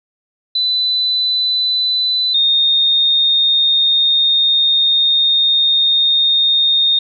sine tone pair in turn, 4000 / 3679 Hz, B7 / A#7, +21 / -24 cents, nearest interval minor second, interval 145 cents, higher first, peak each -13 / -10 dBFS, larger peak second, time 0.55-2.34 / 2.34-6.99 s, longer second, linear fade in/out 5 ms, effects none

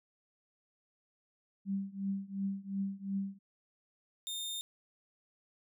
sine tone with tremolo, 196 Hz, G3, in tune, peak -30 dBFS, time 1.65-3.39 s, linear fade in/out 50 ms, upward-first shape triangle, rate 2.8 Hz, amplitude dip 95%
sawtooth tone, 3639 Hz, A#7, 42 cents flat, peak -34 dBFS, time 4.27-4.61 s, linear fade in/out 0 ms
effects none

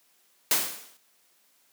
white noise with exponential decay, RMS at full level -20 dBFS, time 0.51-0.97 s, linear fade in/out 2 ms, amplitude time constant 100 ms, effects white hiss -65 dBFS RMS until 1.72 s + high-pass 200 Hz 12 dB/octave

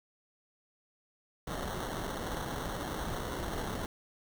pink noise with sample-and-hold, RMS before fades -37 dBFS, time 1.47-3.86 s, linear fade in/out 2 ms, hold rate 2450 Hz, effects none

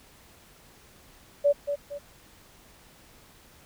sine tone with echo, 574 Hz, D5, 40 cents flat, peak -17 dBFS, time 1.44-1.53 s, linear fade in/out 20 ms, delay 230 ms, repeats 2, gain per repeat -8 dB, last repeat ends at 1.99 s, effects pink hiss -55 dBFS RMS until 3.65 s

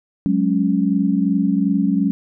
sine chord, F# suspended second, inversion none, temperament equal, 185 / 207.7 / 277.2 Hz, F#3 / G#3 / C#4, 0 / 0 / 0 cents, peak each -19 dBFS, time 0.26-2.11 s, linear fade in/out 0 ms, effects none

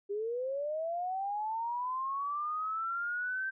sine linear sweep, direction up, 394.9 to 1568 Hz, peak -32 dBFS, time 0.09-3.51 s, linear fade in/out 20 ms, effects none

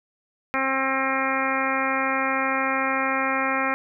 harmonic tone, 266.9 Hz, C4, 35 cents sharp, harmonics 1 / 2 / 3 / 4 / 5 / 6 / 7 / 8 / 9, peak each -30 / -30 / -30 / -29 / -28 / -32 / -30 / -31 / -31 dBFS, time 0.54-3.74 s, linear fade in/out 0 ms, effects none

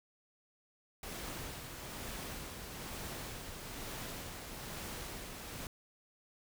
pink noise with tremolo, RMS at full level -43 dBFS, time 1.03-5.67 s, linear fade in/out 2 ms, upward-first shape sine, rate 1.1 Hz, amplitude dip 35%, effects none

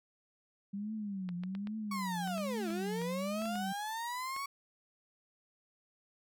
sine tone with vibrato, 195.8 Hz, G3, 2 cents flat, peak -36 dBFS, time 0.73-3.73 s, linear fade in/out 10 ms, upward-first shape triangle, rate 1.2 Hz, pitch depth 210 cents each way
clicks, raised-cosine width 0.3 ms, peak -32 dBFS, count 12, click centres 1.29 / 1.436 / 1.551 / 1.672 / 2.275 / 2.38 / 2.705 / 3.017 / 3.42 / 3.456 / 3.556 / 4.364 s
35% pulse linear two-way sweep, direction down then up, 1130 to 323 to 1130 Hz, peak -35 dBFS, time 1.91-4.46 s, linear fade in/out 5 ms, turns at 2.69 s
effects none

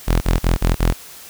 sawtooth tone bursts, 42.42 Hz, F1, 50 cents flat, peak -9 dBFS, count 5, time 0.07-0.934 s, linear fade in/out 20 ms, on 140 ms, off 41 ms, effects white hiss -39 dBFS RMS until 1.29 s

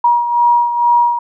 sine beating tone pair, 954 / 956.2 Hz, A#5 / A#5, +40 / +44 cents, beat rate 2.2 Hz, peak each -10 / -17 dBFS, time 0.04-1.19 s, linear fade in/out 5 ms, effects none

